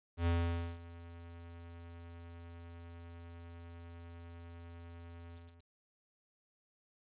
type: tone with ADSR envelope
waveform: square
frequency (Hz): 85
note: F2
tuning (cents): -46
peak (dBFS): -29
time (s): 0.17-5.66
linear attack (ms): 96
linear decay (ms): 510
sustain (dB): -20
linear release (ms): 350
effects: resampled to 8000 Hz + 11-bit